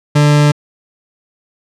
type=tone; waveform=40% pulse; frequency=147.5 Hz; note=D3; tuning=8 cents sharp; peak=-6 dBFS; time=0.15-0.52 s; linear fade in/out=10 ms; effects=low-pass 8000 Hz 12 dB/octave